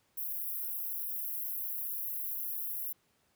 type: high-pass noise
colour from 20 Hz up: white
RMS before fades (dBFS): -37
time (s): 0.17-2.93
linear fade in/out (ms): 10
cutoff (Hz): 11000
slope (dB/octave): 96
effects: pink hiss -72 dBFS RMS until 3.35 s + high-pass 80 Hz 12 dB/octave